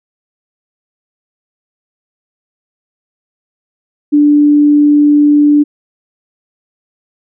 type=tone; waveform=sine; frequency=293.7 Hz; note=D4; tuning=in tune; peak=-4 dBFS; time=4.12-5.64 s; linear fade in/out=20 ms; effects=none